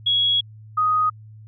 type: tone pair in turn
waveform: sine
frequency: 3331 / 1247.7 Hz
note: G#7 / D#6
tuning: +4 / +4 cents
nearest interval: octave + perfect fourth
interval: 1700 cents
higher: first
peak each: -16 dBFS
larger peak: neither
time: 0.06-0.41 / 0.77-1.1 s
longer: first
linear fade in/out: 10 ms
effects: added 108 Hz sine -40 dBFS peak until 1.47 s